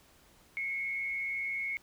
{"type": "tone with frequency modulation", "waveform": "sine", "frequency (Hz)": 2187, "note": "C#7", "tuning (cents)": -24, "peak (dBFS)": -32, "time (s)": [0.57, 1.77], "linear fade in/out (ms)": 0, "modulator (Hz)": 114, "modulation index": 0.46, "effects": ["pink hiss -62 dBFS RMS until 1.82 s"]}